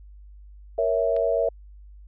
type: chord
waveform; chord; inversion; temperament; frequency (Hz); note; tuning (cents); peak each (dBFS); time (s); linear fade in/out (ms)
sine; A# diminished; none; equal; 466.2 / 554.4 / 659.3; A#4 / C#5 / E5; 0 / 0 / 0; -25 / -25 / -23; 0.78-1.49; 5
type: click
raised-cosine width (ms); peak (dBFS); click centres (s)
0.3; -27; 1.165
effects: added 50 Hz sine -43 dBFS peak until 2.07 s